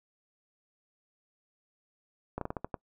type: slowing click train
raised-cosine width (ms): 1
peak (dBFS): -20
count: 7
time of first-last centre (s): 2.38-2.742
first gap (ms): 33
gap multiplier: 1.24
effects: noise-tail reverb RT60 0.1 s tail -23 dB re dry